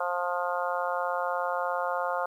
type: harmonic tone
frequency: 176.9 Hz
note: F3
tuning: 23 cents sharp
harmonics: 3 / 4 / 5 / 6 / 7 / 8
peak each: -32 / -33 / -34 / -35 / -35 / -36 dBFS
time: 0-2.26 s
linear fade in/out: 5 ms
effects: 10-bit